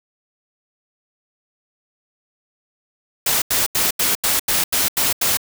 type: noise bursts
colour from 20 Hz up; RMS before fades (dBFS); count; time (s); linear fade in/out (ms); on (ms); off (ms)
white; -18; 9; 3.26-5.372; 5; 160; 84
effects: none